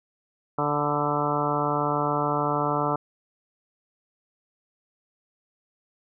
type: harmonic tone with a mistuned harmonic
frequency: 146.9 Hz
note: D3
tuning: 1 cent sharp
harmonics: 1 / 2 / 3 / 4 / 5 / 6 / 7 / 8 / 9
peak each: -31 / -31 / -31 / -31 / -31 / -31 / -31 / -31 / -31 dBFS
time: 0.58-2.96 s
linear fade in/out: 5 ms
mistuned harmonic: 7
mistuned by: -32 cents
effects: none